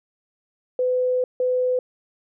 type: tone bursts at uneven times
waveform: sine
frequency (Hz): 504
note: B4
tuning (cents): +35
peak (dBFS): -18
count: 2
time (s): 0.79-1.24 / 1.4-1.79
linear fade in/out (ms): 2
effects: none